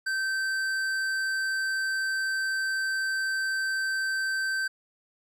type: tone with tanh clipping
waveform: triangle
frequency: 1552 Hz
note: G6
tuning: 18 cents flat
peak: -28 dBFS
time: 0.06-4.68 s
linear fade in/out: 10 ms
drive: 17 dB
effects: none